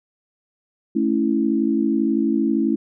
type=chord; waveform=sine; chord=A major; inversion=none; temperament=equal with one note detuned; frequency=219.1 / 277.2 / 329.6 Hz; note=A3 / C#4 / E4; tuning=-7 / 0 / 0 cents; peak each=-21 dBFS; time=0.95-2.76 s; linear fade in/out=10 ms; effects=none